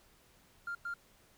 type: tone bursts at uneven times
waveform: triangle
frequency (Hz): 1396.9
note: F6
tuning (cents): 0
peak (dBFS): -33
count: 2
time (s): 0.67-0.75 / 0.85-0.94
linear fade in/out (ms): 5
effects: tanh soft clip ceiling -33 dBFS + pink hiss -65 dBFS RMS until 1.37 s

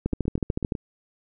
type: two click trains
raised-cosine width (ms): 3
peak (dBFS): -18 / -11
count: 6 / 10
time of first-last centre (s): 0.13-0.752 / 0.06-0.722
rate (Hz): 8.04 / 13.6
effects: none

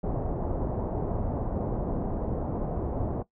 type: low-pass noise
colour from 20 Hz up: pink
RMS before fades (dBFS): -30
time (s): 0.03-3.23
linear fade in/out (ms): 10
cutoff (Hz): 780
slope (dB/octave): 24
effects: noise-tail reverb RT60 0.1 s tail -17 dB re dry

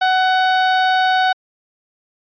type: tone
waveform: 30% pulse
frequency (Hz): 747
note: F#5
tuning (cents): +16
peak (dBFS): -10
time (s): 0.01-1.33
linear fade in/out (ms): 10
effects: resampled to 11025 Hz

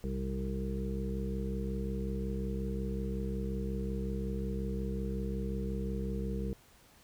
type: harmonic tone with a mistuned harmonic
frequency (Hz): 65.5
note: C2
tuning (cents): +2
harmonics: 1 / 2 / 3 / 5 / 6 / 7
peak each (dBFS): -36 / -42 / -37 / -46 / -46 / -42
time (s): 0.04-6.53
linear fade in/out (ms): 0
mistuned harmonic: 1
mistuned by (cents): -120
effects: pink hiss -61 dBFS RMS until 7.03 s

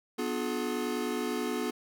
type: chord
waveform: square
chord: B diminished seventh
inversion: none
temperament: just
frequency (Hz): 246.9 / 296.3 / 355.6 / 426.7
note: B3 / D4 / F4 / Ab4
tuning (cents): 0 / +15 / +31 / +47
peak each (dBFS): -35 / -39 / -37 / -36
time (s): 0.18-1.71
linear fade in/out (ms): 10
effects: none

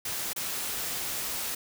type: noise with dropouts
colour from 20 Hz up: white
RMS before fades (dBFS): -33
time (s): 0.05-1.55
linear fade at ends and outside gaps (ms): 5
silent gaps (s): 0.333-0.361
effects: none

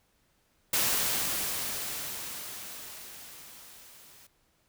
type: noise with level ramp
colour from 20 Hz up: white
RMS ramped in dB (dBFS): -26 to -55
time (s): 0.73-4.27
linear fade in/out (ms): 5
effects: pink hiss -70 dBFS RMS until 4.68 s

